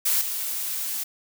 blue noise with level steps, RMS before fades -22 / -29 dBFS, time 0.05-1.04 s, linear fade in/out 10 ms, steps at 0.21 s, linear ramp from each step 5 ms, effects none

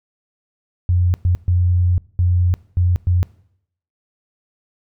sine tone bursts at uneven times, 89 Hz, F2, 33 cents sharp, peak -12 dBFS, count 6, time 0.89-1.14 / 1.25-1.35 / 1.48-1.98 / 2.19-2.54 / 2.77-2.96 / 3.07-3.23 s, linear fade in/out 0 ms, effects noise-tail reverb RT60 0.7 s tail -21 dB re dry

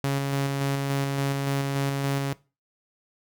sawtooth tone with tremolo, 138.59 Hz, C#3, in tune, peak -19 dBFS, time 0.04-2.33 s, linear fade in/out 0 ms, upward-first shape square, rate 3.5 Hz, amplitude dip 25%, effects noise-tail reverb RT60 0.3 s tail -20 dB re dry

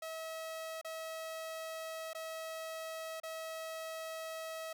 sawtooth tone with dropouts, 644 Hz, E5, 41 cents flat, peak -37 dBFS, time 0.02-4.73 s, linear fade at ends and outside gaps 5 ms, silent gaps 0.814-0.846 / 2.133-2.148 / 3.201-3.233 s, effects none

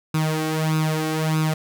sawtooth tone with flanger, 156.9 Hz, D#3, 15 cents sharp, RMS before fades -22 dBFS, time 0.14-1.54 s, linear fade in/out 5 ms, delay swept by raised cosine 0.78 to 2.68 ms, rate 1.6 Hz, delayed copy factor +0.7, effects none

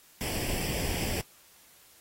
pink noise with comb filter, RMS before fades -32 dBFS, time 0.21-1.21 s, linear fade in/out 0 ms, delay 0.38 ms, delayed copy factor +0.7, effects white hiss -58 dBFS RMS until 2 s + AAC 48 kbps

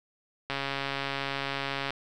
click train, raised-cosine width 0.3 ms, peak -15 dBFS, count 195, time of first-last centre 0.5-1.906 s, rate 138 Hz, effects none

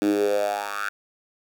10% pulse tone with high-pass filter sweep, 102.1 Hz, G#2, 29 cents flat, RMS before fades -24 dBFS, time 0.02-0.89 s, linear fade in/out 0 ms, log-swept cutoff 270 to 1500 Hz, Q 6.2, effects none

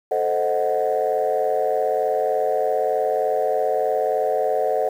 sine chord, A diminished seventh, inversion none, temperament equal, 440 / 523.3 / 622.3 / 740 Hz, A4 / C5 / Eb5 / Gb5, 0 / 0 / 0 / 0 cents, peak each -23 dBFS, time 0.11-4.89 s, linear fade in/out 5 ms, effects tanh soft clip ceiling -11 dBFS + 8-bit

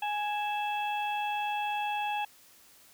harmonic tone with a mistuned harmonic, 832 Hz, G#5, 3 cents sharp, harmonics 1 / 2 / 3 / 4, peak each -30 / -43 / -37 / -43 dBFS, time 0.02-2.25 s, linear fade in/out 5 ms, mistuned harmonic 3, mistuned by +94 cents, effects white hiss -58 dBFS RMS until 2.93 s

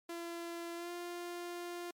sawtooth tone with pitch glide, 340 to 349.2 Hz, F4 to F4, -46 to 0 cents, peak -37 dBFS, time 0.09-1.91 s, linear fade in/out 5 ms, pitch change +46 cents, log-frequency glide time 0.75-0.91 s, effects MP3 96 kbps

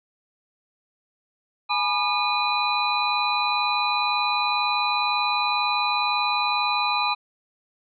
sine tone cluster, 838 / 980 / 1205 / 2462 / 3992 Hz, G#5 / B5 / D6 / D#7 / B7, +15 / -14 / +44 / -19 / +18 cents, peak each -27 dBFS, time 1.69-7.15 s, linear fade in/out 20 ms, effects none

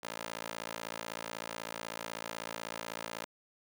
15% pulse tone with high-pass filter, 56.1 Hz, A1, 34 cents sharp, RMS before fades -42 dBFS, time 0.03-3.25 s, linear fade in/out 5 ms, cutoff 560 Hz, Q 0.64, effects none

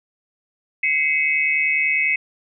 sine tone cluster, 2064 / 2214 / 2570 Hz, C7 / C#7 / E7, -24 / -3 / -45 cents, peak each -21 dBFS, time 0.83-2.16 s, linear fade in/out 5 ms, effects none

